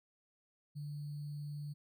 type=tone with sample-and-hold; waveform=sine; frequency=146.83 Hz; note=D3; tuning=in tune; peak=-40 dBFS; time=0.75-1.74 s; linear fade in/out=20 ms; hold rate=4410 Hz; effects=none